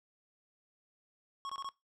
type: tone bursts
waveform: square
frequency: 1099 Hz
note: C#6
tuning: 15 cents flat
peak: -39 dBFS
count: 4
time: 1.45-1.689 s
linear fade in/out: 0 ms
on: 44 ms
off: 21 ms
effects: noise-tail reverb RT60 0.2 s tail -20 dB re dry + low-pass 6000 Hz 12 dB/octave